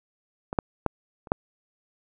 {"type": "clicks", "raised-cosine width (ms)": 1, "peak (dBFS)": [-17, -7, -8, -29, -6], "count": 5, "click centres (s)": [0.529, 0.588, 0.863, 1.272, 1.319], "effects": []}